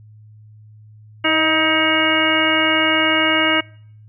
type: harmonic tone with a mistuned harmonic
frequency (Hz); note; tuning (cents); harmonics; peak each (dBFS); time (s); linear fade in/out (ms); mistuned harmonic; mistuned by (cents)
317; D#4; +32; 1 / 2 / 3 / 4 / 5 / 6 / 7 / 9; -21 / -23 / -26 / -23 / -23 / -26 / -20 / -20; 1.24-3.61; 10; 2; -22
effects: noise-tail reverb RT60 0.6 s tail -25 dB re dry + added 107 Hz sine -41 dBFS peak until 4.08 s